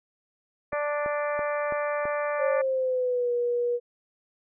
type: harmonic tone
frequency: 293.7 Hz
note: D4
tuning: in tune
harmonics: 2 / 3 / 4 / 5 / 6 / 7 / 8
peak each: -27 / -37 / -33 / -40 / -36 / -42 / -42 dBFS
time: 0.72-2.62 s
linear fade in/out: 10 ms
type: click train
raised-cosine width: 1 ms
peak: -21 dBFS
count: 5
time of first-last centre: 0.73-2.055 s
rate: 3.02 Hz
type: tone with pitch glide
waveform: sine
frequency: 541 to 482 Hz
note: C#5 to B4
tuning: -42 to -42 cents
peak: -23 dBFS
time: 2.38-3.8 s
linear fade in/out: 50 ms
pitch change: -200 cents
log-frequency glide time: 2.52-3.32 s
effects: none